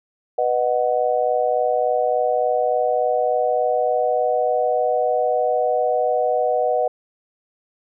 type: chord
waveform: sine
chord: B major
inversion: none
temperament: just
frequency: 493.9 / 617.4 / 740.8 Hz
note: B4 / D#5 / F#5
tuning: 0 / -14 / +2 cents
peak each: -21 dBFS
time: 0.38-6.88 s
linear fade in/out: 5 ms
effects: none